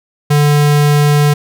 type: tone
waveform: square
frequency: 146.83 Hz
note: D3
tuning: in tune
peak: -8 dBFS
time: 0.3-1.34 s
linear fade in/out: 10 ms
effects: none